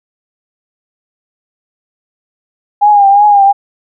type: tone with vibrato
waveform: sine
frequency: 812 Hz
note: G#5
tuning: 39 cents flat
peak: -3 dBFS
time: 2.81-3.53 s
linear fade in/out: 20 ms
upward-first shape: triangle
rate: 2.8 Hz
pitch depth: 64 cents each way
effects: none